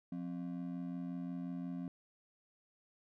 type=ring-modulated tone; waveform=triangle; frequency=220 Hz; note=A3; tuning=in tune; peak=-34 dBFS; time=0.12-1.88 s; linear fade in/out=2 ms; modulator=42.8 Hz; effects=none